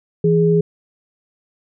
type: tone pair together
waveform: sine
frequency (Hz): 165.53 / 415.3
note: E3 / G#4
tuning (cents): +8 / 0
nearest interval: octave + major third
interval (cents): 1592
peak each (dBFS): -14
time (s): 0.24-0.61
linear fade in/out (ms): 5
effects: none